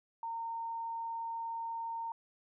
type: tone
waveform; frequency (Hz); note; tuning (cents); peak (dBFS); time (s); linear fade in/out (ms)
sine; 917; A#5; -29; -36; 0.23-2.12; 2
effects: none